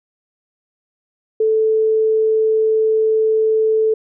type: tone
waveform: sine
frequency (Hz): 438.7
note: A4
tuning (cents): -5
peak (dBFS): -12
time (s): 1.4-3.94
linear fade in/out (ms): 5
effects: none